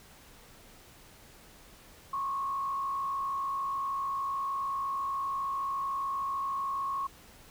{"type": "tone with frequency modulation", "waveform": "sine", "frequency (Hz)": 1097, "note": "C#6", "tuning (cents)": -18, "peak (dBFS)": -30, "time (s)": [2.13, 7.07], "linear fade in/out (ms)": 5, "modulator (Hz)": 53.4, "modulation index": 0.6, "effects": ["pink hiss -55 dBFS RMS until 7.5 s"]}